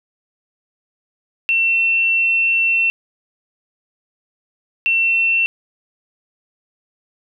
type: tone pair in turn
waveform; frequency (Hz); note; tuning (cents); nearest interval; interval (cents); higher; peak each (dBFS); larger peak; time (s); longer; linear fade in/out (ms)
sine; 2701 / 2701; E7 / E7; +42 / +42; unison; 0; neither; -13 / -13; neither; 1.49-2.9 / 4.86-5.46; first; 0
effects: none